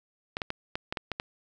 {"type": "clicks", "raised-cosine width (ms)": 0.3, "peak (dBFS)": -15, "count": 8, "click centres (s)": [0.369, 0.418, 0.504, 0.755, 0.925, 0.972, 1.117, 1.199], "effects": []}